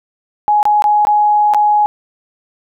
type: tone with dropouts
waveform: sine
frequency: 837 Hz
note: G#5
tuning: 13 cents sharp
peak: -8 dBFS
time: 0.48-1.86 s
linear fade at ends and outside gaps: 0 ms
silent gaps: 0.629-0.654 / 0.822-0.841 / 1.051-1.07 / 1.537-1.546 s
effects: none